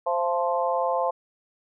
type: harmonic tone with a mistuned harmonic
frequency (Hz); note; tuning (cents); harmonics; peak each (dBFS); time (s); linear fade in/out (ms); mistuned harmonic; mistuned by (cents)
174.61; F3; 0; 3 / 4 / 5 / 6; -26 / -27 / -28 / -29; 0.06-1.11; 10; 4; -37
effects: none